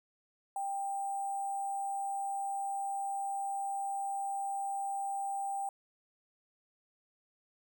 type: tone with sample-and-hold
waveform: sine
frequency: 790 Hz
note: G5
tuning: 13 cents sharp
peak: -33 dBFS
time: 0.56-5.69 s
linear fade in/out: 2 ms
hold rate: 8820 Hz
effects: none